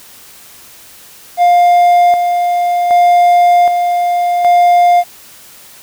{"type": "tone with tremolo", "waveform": "triangle", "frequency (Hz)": 704, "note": "F5", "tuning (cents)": 14, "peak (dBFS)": -3, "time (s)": [1.37, 5.04], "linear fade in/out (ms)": 50, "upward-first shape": "square", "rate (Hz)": 0.65, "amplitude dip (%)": 45, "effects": ["white hiss -38 dBFS RMS until 5.82 s"]}